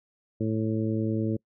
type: harmonic tone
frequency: 110 Hz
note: A2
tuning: in tune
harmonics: 1 / 2 / 3 / 4 / 5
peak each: -29 / -29 / -30 / -35 / -38 dBFS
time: 0.4-1.37 s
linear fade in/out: 10 ms
effects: noise-tail reverb RT60 0.1 s tail -26 dB re dry

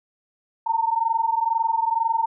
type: tone pair together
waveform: sine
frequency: 899 / 921.1 Hz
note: A5 / A#5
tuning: +37 / -21 cents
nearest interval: unison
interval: 42 cents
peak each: -22 dBFS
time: 0.66-2.26 s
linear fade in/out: 10 ms
effects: none

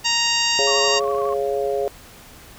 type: harmonic tone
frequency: 932.3 Hz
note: A#5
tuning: in tune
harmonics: 1 / 2 / 3 / 4 / 5 / 6 / 7 / 8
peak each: -27 / -27 / -22 / -27 / -23 / -28 / -29 / -29 dBFS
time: 0.04-1 s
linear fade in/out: 20 ms
type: chord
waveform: sine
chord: Db major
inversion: second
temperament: just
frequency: 415.8 / 554.4 / 693 Hz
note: Ab4 / Db5 / F5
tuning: +2 / 0 / -14 cents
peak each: -22 / -24 / -27 dBFS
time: 0.59-1.88 s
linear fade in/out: 0 ms
type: tone with vibrato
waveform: sine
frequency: 1108.7 Hz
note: C#6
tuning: in tune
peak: -26 dBFS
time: 0.67-1.34 s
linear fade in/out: 5 ms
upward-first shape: sine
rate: 12 Hz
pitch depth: 50 cents each way
type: click train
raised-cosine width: 0.5 ms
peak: -25 dBFS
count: 13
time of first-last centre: 0.9-1.326 s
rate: 28.2 Hz
effects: pink hiss -44 dBFS RMS until 2.58 s

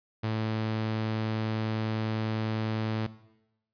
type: tone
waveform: sawtooth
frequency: 110 Hz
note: A2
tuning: in tune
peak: -24 dBFS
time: 0.23-3.07 s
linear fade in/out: 10 ms
effects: noise-tail reverb RT60 0.9 s tail -17 dB re dry + resampled to 11025 Hz

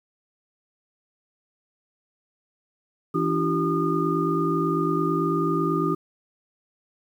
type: tone cluster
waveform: sine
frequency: 164.5 / 289 / 337.5 / 387.1 / 1220 Hz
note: E3 / D4 / E4 / G4 / D#6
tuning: -3 / -28 / +41 / -22 / -34 cents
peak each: -27 dBFS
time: 3.14-5.95 s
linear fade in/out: 10 ms
effects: 9-bit

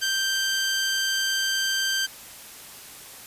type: tone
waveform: 15% pulse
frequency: 1568 Hz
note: G6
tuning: in tune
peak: -16 dBFS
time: 0.01-2.07 s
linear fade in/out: 20 ms
effects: white hiss -43 dBFS RMS until 3.26 s + resampled to 32000 Hz

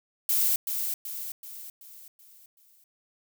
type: noise with echo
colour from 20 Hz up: violet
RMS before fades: -24 dBFS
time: 0.29-0.56 s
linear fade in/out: 2 ms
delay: 380 ms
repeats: 6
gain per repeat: -6 dB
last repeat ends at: 2.84 s
effects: none

